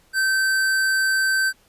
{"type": "tone with hard clipping", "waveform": "sine", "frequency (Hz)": 1549, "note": "G6", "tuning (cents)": -21, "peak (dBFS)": -19, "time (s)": [0.13, 1.53], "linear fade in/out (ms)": 50, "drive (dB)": 18, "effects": ["pink hiss -58 dBFS RMS until 1.68 s", "resampled to 32000 Hz"]}